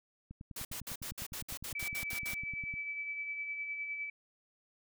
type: click train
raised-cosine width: 5 ms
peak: -34 dBFS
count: 25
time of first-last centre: 0.31-2.739 s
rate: 9.88 Hz
type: noise bursts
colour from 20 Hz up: white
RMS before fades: -42 dBFS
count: 12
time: 0.56-2.344 s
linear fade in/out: 5 ms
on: 90 ms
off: 64 ms
type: tone with tremolo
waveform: sine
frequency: 2305 Hz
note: D7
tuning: 33 cents flat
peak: -35 dBFS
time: 1.75-4.1 s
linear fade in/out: 5 ms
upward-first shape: sine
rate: 9.8 Hz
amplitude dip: 40%
effects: none